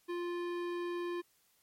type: tone with hard clipping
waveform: sine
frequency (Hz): 349.2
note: F4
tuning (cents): 0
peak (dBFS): -37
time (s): 0.08-1.22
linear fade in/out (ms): 20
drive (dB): 16
effects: white hiss -71 dBFS RMS until 1.62 s + MP3 64 kbps